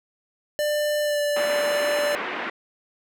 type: tone with pitch glide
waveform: square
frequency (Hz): 595 to 585.8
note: D5 to D5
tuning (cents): +22 to -5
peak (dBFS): -22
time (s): 0.59-2.15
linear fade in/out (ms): 0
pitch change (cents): -27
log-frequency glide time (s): 1.02-1.2
type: band-pass noise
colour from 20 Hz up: white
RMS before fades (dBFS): -30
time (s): 1.36-2.5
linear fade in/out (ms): 5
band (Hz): 230 to 2300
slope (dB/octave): 24
effects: none